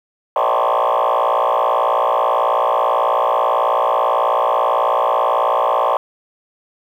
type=tone with frequency modulation; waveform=sine; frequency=832 Hz; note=G#5; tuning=3 cents sharp; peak=-11 dBFS; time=0.36-5.97 s; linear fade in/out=2 ms; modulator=58.3 Hz; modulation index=5.3; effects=tanh soft clip ceiling -11 dBFS + 8-bit